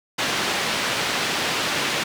white band-pass noise, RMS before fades -24 dBFS, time 0.18-2.04 s, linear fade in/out 10 ms, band 120 to 3600 Hz, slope 12 dB/octave, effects none

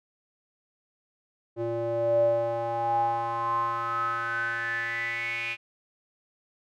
square tone with band-pass filter sweep, 116.5 Hz, A#2, 1 cent flat, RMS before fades -28 dBFS, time 1.56-5.57 s, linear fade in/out 50 ms, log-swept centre 440 to 2500 Hz, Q 9.9, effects none

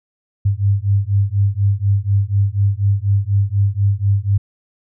sine beating tone pair, 98 / 102.1 Hz, G2 / G#2, 0 / -29 cents, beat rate 4.1 Hz, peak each -16 dBFS, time 0.45-4.38 s, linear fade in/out 10 ms, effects none

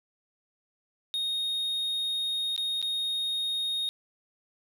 triangle tone with dropouts, 3718 Hz, A#7, 5 cents flat, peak -26 dBFS, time 1.14-3.89 s, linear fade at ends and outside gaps 0 ms, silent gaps 2.563-2.578 / 2.816-2.826 s, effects none

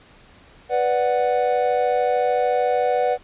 triangle chord, B minor, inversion none, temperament equal, 493.9 / 587.3 / 740 Hz, B4 / D5 / F#5, 0 / 0 / 0 cents, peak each -19 / -22 / -19 dBFS, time 0.69-3.18 s, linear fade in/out 50 ms, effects pink hiss -50 dBFS RMS until 3.23 s + resampled to 8000 Hz

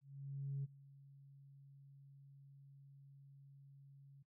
sine tone with ADSR envelope, 138.59 Hz, C#3, in tune, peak -37 dBFS, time 0.01-4.23 s, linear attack 630 ms, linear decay 26 ms, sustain -21 dB, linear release 10 ms, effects noise-tail reverb RT60 0.2 s tail -21 dB re dry + tanh soft clip ceiling -35 dBFS

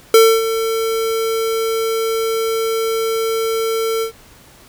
square tone with ADSR envelope, 450 Hz, A4, 39 cents sharp, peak -5 dBFS, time 0.14-4.12 s, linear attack 3 ms, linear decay 270 ms, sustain -12 dB, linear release 99 ms, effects pink hiss -45 dBFS RMS until 4.68 s

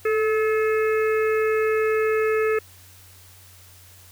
harmonic tone with a mistuned harmonic, 430 Hz, A4, 40 cents flat, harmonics 1 / 3 / 4 / 5 / 6, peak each -19 / -29 / -31 / -33 / -35 dBFS, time 0.05-2.59 s, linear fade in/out 5 ms, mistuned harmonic 1, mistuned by +30 cents, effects added 91 Hz sine -50 dBFS peak until 4.11 s + white hiss -50 dBFS RMS until 4.11 s

